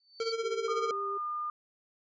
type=tone with exponential growth; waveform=sine; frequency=4532 Hz; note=C#8; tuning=37 cents sharp; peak=-32 dBFS; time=0-0.32 s; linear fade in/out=2 ms; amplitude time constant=68 ms
type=tone with tremolo; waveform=square; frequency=454.6 Hz; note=A#4; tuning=43 cents flat; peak=-29 dBFS; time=0.2-0.91 s; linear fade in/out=2 ms; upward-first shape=sine; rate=16 Hz; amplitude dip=70%
type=tone with vibrato; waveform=sine; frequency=397.7 Hz; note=G4; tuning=25 cents sharp; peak=-37 dBFS; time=0.43-1.18 s; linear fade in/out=10 ms; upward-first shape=sine; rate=7.3 Hz; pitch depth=10 cents each way
type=tone with pitch glide; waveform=sine; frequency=1222 to 1210.8 Hz; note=D#6 to D#6; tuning=-32 to -48 cents; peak=-32 dBFS; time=0.68-1.5 s; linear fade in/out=2 ms; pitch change=-16 cents; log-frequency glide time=1.06-1.24 s
effects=resampled to 16000 Hz